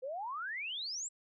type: exponential sweep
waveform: sine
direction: up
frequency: 493.9 to 7902 Hz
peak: -37 dBFS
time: 0.02-1.09 s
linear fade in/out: 20 ms
effects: none